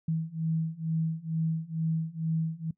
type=beating tone pair; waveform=sine; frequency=160.3 / 162.5 Hz; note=E3 / E3; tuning=-48 / -24 cents; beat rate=2.2 Hz; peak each=-31 / -30 dBFS; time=0.08-2.71 s; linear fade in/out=5 ms; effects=noise-tail reverb RT60 0.1 s tail -20 dB re dry